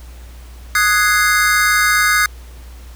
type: chord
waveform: square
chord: Ab dominant seventh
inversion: second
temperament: equal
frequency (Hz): 1244.5 / 1480 / 1661.2 / 2093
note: Eb6 / Gb6 / Ab6 / C7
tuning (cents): 0 / 0 / 0 / 0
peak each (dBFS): -18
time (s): 0.75-2.26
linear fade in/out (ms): 2
effects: added 60 Hz sine -33 dBFS peak until 2.95 s + pink hiss -45 dBFS RMS until 2.95 s